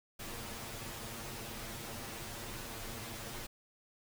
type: noise with comb filter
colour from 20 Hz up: pink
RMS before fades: -44 dBFS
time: 0.19-3.47 s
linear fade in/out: 10 ms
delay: 8.7 ms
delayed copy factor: +0.95
effects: none